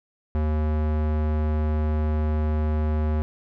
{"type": "tone with low-pass filter", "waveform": "square", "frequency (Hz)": 76.7, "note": "D#2", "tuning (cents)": -24, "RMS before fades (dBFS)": -23, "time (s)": [0.35, 3.22], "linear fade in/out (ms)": 0, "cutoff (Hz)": 1400, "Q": 0.54, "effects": []}